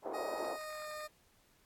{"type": "band-pass noise", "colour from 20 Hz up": "white", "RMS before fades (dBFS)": -40, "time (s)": [0.02, 0.58], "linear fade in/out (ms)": 50, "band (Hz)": [360, 770], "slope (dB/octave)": 24}
{"type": "tone with pitch glide", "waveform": "20% pulse", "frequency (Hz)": [626, 609.6], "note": ["D#5", "D#5"], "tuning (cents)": [10, -36], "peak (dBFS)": -37, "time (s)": [0.13, 1.08], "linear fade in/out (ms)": 20, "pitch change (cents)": -46, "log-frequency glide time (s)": [0.4, 0.89]}
{"effects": ["pink hiss -69 dBFS RMS until 1.65 s", "AAC 64 kbps"]}